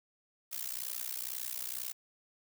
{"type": "noise with amplitude modulation", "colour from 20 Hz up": "blue", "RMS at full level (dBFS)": -35, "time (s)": [0.51, 1.93], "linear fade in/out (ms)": 20, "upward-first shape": "sine", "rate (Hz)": 62.1, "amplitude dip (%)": 100, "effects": []}